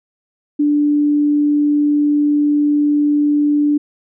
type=tone; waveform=sine; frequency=293.7 Hz; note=D4; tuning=in tune; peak=-11 dBFS; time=0.59-3.78 s; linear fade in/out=10 ms; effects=none